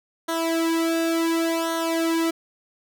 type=tone with flanger; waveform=sawtooth; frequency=329.6 Hz; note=E4; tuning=in tune; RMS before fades=-23 dBFS; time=0.28-2.31 s; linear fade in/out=10 ms; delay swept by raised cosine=0.4 to 2.1 ms; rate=0.69 Hz; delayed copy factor=-0.9; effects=none